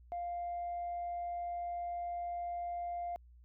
sine tone, 698.5 Hz, F5, in tune, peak -35 dBFS, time 0.12-3.16 s, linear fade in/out 0 ms, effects tanh soft clip ceiling -33 dBFS + added 60 Hz sine -56 dBFS peak until 3.44 s

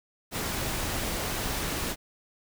pink noise, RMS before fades -31 dBFS, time 0.31-1.96 s, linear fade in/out 50 ms, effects none

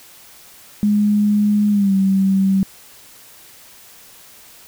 sine tone with pitch glide, 207.9 to 192.86 Hz, G#3 to G3, +2 to -28 cents, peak -12 dBFS, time 0.83-2.63 s, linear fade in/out 0 ms, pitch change -130 cents, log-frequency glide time 1.7-1.94 s, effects white hiss -44 dBFS RMS until 4.67 s

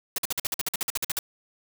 white noise bursts, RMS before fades -27 dBFS, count 15, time 0.16-1.19 s, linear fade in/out 2 ms, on 22 ms, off 50 ms, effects none

